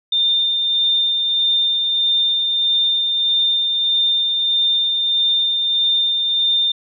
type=tone with tremolo; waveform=sine; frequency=3609 Hz; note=A7; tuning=43 cents sharp; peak=-13 dBFS; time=0.12-6.72 s; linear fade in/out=5 ms; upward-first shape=sine; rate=1.6 Hz; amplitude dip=30%; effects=none